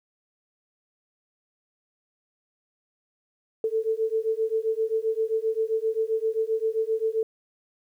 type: beating tone pair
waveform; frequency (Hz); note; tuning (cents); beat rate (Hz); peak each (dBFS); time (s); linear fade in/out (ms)
sine; 440 / 447.6; A4 / A4; 0 / +30; 7.6; -26; 3.64-7.23; 2
effects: 10-bit